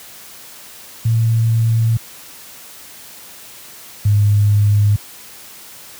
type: tone pair in turn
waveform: sine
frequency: 113.6 / 103.3 Hz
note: A#2 / G#2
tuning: -44 / -9 cents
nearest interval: major second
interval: 165 cents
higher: first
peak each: -11 / -9 dBFS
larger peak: second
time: 1.05-1.97 / 4.05-4.96 s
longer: first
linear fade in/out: 5 ms
effects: white hiss -38 dBFS RMS until 5.99 s + high-pass 60 Hz 12 dB/octave